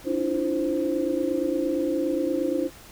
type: tone cluster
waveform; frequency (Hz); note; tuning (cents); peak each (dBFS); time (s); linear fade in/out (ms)
sine; 287.2 / 315.4 / 344.4 / 523; D4 / D#4 / F4 / C5; -39 / +24 / -24 / -1; -28; 0.04-2.7; 50
effects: pink hiss -47 dBFS RMS until 2.91 s